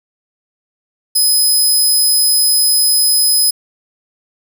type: tone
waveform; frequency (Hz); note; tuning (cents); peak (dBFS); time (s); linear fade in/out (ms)
15% pulse; 5050; D#8; +25; -4; 1.15-3.51; 10
effects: 7-bit